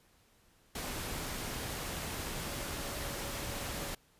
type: tone in noise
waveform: sine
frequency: 564 Hz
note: C#5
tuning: 30 cents sharp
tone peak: -49 dBFS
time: 2.47-3.91 s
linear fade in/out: 5 ms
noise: pink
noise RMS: -39 dBFS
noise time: 0.75-3.95 s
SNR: -13 dB
effects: pink hiss -67 dBFS RMS until 4.19 s + resampled to 32000 Hz

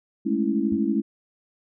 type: chord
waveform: sine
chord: A major seventh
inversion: third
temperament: equal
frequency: 207.7 / 220 / 277.2 / 329.6 Hz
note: G#3 / A3 / C#4 / E4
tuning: 0 / 0 / 0 / 0 cents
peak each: -26 dBFS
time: 0.25-1.02 s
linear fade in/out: 20 ms
type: tone with exponential decay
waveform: triangle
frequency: 95.8 Hz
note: G2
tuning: 39 cents flat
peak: -30 dBFS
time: 0.72-0.86 s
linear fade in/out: 0 ms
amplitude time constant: 30 ms
effects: none

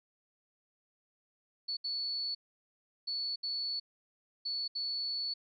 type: tone bursts at uneven times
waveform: sine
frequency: 4435 Hz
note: C#8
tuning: in tune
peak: -33 dBFS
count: 6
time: 1.68-1.77 / 1.84-2.35 / 3.07-3.36 / 3.43-3.8 / 4.45-4.68 / 4.75-5.34 s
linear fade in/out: 10 ms
effects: none

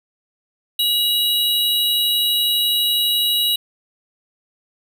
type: tone pair together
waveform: square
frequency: 2902 / 3874 Hz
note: F#7 / B7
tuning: -34 / -34 cents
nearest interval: perfect fourth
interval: 500 cents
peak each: -21 / -18 dBFS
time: 0.79-3.56 s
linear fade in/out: 5 ms
effects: none

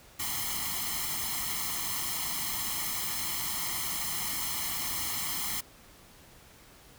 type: noise with comb filter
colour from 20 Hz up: white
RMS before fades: -33 dBFS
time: 0.19-5.61 s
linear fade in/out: 10 ms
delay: 0.96 ms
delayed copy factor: +0.95
effects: pink hiss -55 dBFS RMS until 6.98 s

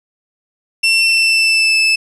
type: tone with pitch glide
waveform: 30% pulse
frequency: 2700 to 2626 Hz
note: E7 to E7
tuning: +41 to -7 cents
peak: -7 dBFS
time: 0.83-1.96 s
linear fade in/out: 10 ms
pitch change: -48 cents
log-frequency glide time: 0.98-1.78 s
effects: resampled to 24000 Hz + 7-bit

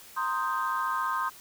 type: chord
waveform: sine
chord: C minor seventh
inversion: third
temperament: equal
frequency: 932.3 / 1046.5 / 1244.5 / 1568 Hz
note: Bb5 / C6 / Eb6 / G6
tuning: 0 / 0 / 0 / 0 cents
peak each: -35 / -29 / -31 / -34 dBFS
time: 0.16-1.3 s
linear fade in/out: 20 ms
effects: tanh soft clip ceiling -18 dBFS + white hiss -50 dBFS RMS until 1.4 s

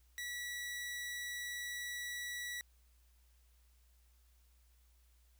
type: tone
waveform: sawtooth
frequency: 1943 Hz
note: B6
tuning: 29 cents flat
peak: -37 dBFS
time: 0.18-2.61 s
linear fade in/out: 0 ms
effects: added 60 Hz sine -65 dBFS peak until 5.39 s + white hiss -75 dBFS RMS until 5.39 s

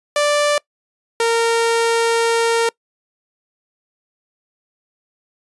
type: tone pair in turn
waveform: sawtooth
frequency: 587.3 / 461.1 Hz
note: D5 / A#4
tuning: 0 / -19 cents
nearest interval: major third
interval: 419 cents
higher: first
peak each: -10 dBFS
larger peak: neither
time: 0.16-0.58 / 1.2-2.69 s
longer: second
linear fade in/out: 2 ms
effects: noise-tail reverb RT60 0.1 s tail -24 dB re dry + resampled to 24000 Hz

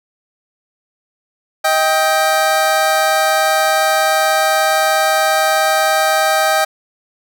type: tone pair together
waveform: 25% pulse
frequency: 630 / 787.1 Hz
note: D#5 / G5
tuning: +21 / +7 cents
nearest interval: major third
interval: 386 cents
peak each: -11 dBFS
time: 1.64-6.65 s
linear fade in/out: 10 ms
effects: none

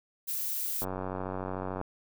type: noise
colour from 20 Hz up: violet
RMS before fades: -33 dBFS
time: 0.27-0.85 s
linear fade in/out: 20 ms
type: click train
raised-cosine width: 1 ms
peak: -21 dBFS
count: 94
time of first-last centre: 0.82-1.814 s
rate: 93.6 Hz
effects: none

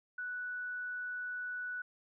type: tone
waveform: sine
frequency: 1480 Hz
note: F#6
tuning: in tune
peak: -37 dBFS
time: 0.18-1.82 s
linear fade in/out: 5 ms
effects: none

